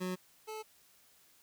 25% pulse tone pair in turn, 183.4 / 434.3 Hz, F#3 / A4, -15 / -23 cents, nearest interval octave + minor third, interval 1492 cents, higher second, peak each -31 / -37 dBFS, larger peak first, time 0-0.16 / 0.47-0.63 s, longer neither, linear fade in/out 20 ms, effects white hiss -65 dBFS RMS until 1.42 s

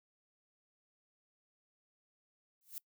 violet noise with exponential growth, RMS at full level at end -40 dBFS, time 2.61-2.78 s, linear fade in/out 1 ms, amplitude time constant 36 ms, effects noise-tail reverb RT60 0.1 s tail -23 dB re dry

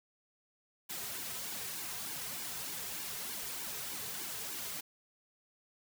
white noise with flanger, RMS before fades -41 dBFS, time 0.89-4.81 s, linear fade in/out 10 ms, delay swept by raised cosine 1.5 to 3.6 ms, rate 3.3 Hz, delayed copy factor -0.75, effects none

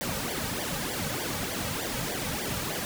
pink noise with flanger, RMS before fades -32 dBFS, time 0.01-2.85 s, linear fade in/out 0 ms, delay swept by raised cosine 0.74 to 2.94 ms, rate 3.3 Hz, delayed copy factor -0.9, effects none

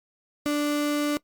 35% pulse tone, 293.7 Hz, D4, in tune, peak -21 dBFS, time 0.46-1.17 s, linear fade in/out 0 ms, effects noise-tail reverb RT60 0.1 s tail -21 dB re dry + Opus 48 kbps

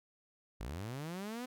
sawtooth linear sweep, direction up, 46.25 to 256.6 Hz, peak -36 dBFS, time 0.6-1.46 s, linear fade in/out 10 ms, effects none

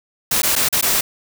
white noise with dropouts, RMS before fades -17 dBFS, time 0.31-1.01 s, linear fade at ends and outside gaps 5 ms, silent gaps 0.42-0.431 / 0.555-0.561 / 0.688-0.726 / 0.812-0.825 s, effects none

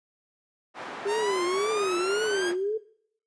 white band-pass noise, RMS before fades -38 dBFS, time 0.74-2.56 s, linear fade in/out 50 ms, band 280 to 1300 Hz, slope 12 dB/octave
sine tone with vibrato, 392 Hz, G4, in tune, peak -25 dBFS, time 1.05-2.78 s, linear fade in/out 10 ms, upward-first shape triangle, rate 1.9 Hz, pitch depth 220 cents each way
sawtooth exponential sweep, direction up, 900 to 1661.2 Hz, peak -26 dBFS, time 1.06-2.53 s, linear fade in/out 50 ms
effects noise-tail reverb RT60 0.6 s tail -19 dB re dry + resampled to 22050 Hz

